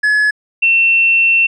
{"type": "tone pair in turn", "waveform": ["triangle", "sine"], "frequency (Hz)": [1701, 2700], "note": ["G#6", "E7"], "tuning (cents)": [41, 41], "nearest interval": "minor sixth", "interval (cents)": 800, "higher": "second", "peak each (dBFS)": -8, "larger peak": "neither", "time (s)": [[0.03, 0.31], [0.62, 1.47]], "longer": "second", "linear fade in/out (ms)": 10, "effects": ["resampled to 22050 Hz"]}